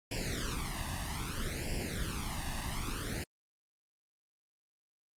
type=noise with flanger; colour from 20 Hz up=pink; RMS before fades=-36 dBFS; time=0.11-3.24 s; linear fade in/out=5 ms; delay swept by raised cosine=0.39 to 1.1 ms; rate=0.62 Hz; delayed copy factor=+1; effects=low-pass 11000 Hz 12 dB/octave + Opus 48 kbps